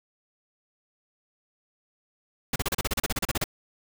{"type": "noise bursts", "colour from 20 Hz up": "pink", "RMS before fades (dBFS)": -26, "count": 15, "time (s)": [2.53, 3.441], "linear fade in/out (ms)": 5, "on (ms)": 29, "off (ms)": 34, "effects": []}